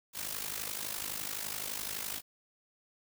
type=noise with amplitude modulation; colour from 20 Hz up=white; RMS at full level=-35 dBFS; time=0.13-2.22 s; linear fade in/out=50 ms; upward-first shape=sine; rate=51.8 Hz; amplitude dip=75%; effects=none